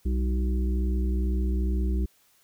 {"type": "harmonic tone with a mistuned harmonic", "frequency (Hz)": 62.3, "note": "B1", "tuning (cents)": 16, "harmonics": [1, 3, 5, 6], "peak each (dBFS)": [-23, -33, -37, -39], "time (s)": [0.05, 2.06], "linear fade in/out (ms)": 10, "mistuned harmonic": 3, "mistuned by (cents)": 95, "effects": ["white hiss -63 dBFS RMS until 2.43 s"]}